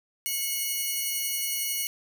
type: tone pair together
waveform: 5% pulse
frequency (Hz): 2185 / 2917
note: C#7 / F#7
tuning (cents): -26 / -25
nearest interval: perfect fourth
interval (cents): 501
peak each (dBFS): -21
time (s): 0.26-1.87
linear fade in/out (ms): 0
effects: none